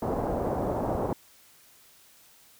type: low-pass noise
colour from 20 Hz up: white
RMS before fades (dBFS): -29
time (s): 0.02-1.13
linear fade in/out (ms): 2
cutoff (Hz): 780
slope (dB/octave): 24
effects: white hiss -57 dBFS RMS until 2.59 s